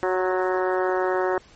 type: harmonic tone with a mistuned harmonic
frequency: 185 Hz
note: F#3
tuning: in tune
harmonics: 2 / 3 / 4 / 5 / 6 / 7 / 8 / 9 / 10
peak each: -23 / -27 / -29 / -31 / -33 / -34 / -35 / -36 / -37 dBFS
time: 0.03-1.38 s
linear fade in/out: 0 ms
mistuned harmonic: 6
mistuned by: -31 cents
effects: pink hiss -52 dBFS RMS until 1.55 s + MP3 32 kbps